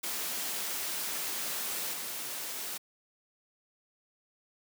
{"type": "noise with level steps", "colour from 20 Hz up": "white", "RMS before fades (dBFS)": [-35, -38], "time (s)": [0.03, 2.78], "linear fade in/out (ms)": 10, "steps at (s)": 1.93, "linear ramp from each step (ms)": 10, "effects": ["high-pass 200 Hz 12 dB/octave"]}